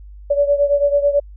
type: beating tone pair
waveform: sine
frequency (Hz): 570 / 579.1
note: C#5 / D5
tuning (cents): +48 / -24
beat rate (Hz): 9.1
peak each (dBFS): -14 / -18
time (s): 0.3-1.2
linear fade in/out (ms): 10
effects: added 50 Hz sine -35 dBFS peak until 1.36 s